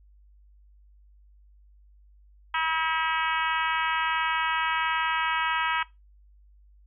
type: harmonic tone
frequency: 321.5 Hz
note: E4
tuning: 43 cents flat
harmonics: 3 / 4 / 5 / 6 / 7 / 8 / 9 / 10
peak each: -28 / -30 / -32 / -34 / -35 / -36 / -37 / -38 dBFS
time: 2.54-5.83 s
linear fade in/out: 5 ms
effects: noise-tail reverb RT60 0.2 s tail -19 dB re dry + added 50 Hz sine -53 dBFS peak until 6.86 s